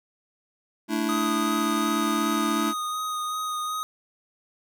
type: chord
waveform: square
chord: A suspended fourth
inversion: none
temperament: just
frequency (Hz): 220 / 293.3 / 330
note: A3 / D4 / E4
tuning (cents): 0 / -2 / +2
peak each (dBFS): -29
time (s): 0.88-2.74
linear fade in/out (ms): 50
type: tone with vibrato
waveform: square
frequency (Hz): 1244.5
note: D#6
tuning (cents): 0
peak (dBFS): -28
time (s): 1.09-3.83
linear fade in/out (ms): 0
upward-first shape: sine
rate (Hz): 2.7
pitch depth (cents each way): 14
effects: none